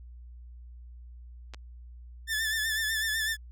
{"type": "clicks", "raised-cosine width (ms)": 0.2, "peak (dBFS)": -26, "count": 2, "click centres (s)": [1.537, 1.545]}
{"type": "tone with vibrato", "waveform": "sawtooth", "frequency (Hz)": 1759, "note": "A6", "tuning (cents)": -1, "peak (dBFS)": -24, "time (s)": [2.27, 3.37], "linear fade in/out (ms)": 50, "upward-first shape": "sine", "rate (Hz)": 8, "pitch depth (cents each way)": 49}
{"effects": ["added 60 Hz sine -44 dBFS peak until 3.51 s"]}